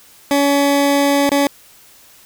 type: tone with dropouts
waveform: 20% pulse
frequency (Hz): 282.5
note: C#4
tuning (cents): +33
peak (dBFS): -7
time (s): 0.31-1.47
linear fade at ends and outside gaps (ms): 1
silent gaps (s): 1.292-1.317
effects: white hiss -46 dBFS RMS until 2.25 s